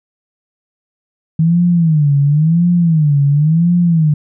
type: tone with vibrato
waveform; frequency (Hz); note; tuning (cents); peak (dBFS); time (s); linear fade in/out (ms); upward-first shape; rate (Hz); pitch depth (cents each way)
sine; 157.4; D#3; +20; -8; 1.39-4.14; 5; sine; 0.95; 190
effects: none